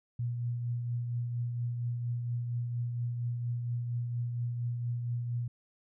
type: tone with tremolo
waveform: sine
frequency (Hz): 120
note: B2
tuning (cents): -49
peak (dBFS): -29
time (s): 0.19-5.48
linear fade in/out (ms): 5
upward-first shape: triangle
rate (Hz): 4.3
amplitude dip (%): 40
effects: none